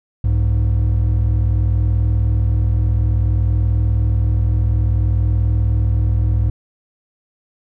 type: tone pair together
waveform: triangle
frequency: 62.9 / 103.48 Hz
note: B1 / G#2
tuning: +32 / -6 cents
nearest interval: major sixth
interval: 862 cents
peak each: -13 dBFS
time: 0.24-6.5 s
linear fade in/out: 5 ms
effects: tanh soft clip ceiling -6 dBFS